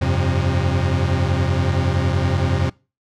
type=chord; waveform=40% pulse; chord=F suspended second; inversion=none; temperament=equal with one note detuned; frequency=87.31 / 98 / 133.25 Hz; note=F2 / G2 / C3; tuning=0 / 0 / +32 cents; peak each=-19 / -22 / -20 dBFS; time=0.01-2.7 s; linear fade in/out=10 ms; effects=noise-tail reverb RT60 0.3 s tail -23 dB re dry + low-pass 5000 Hz 12 dB/octave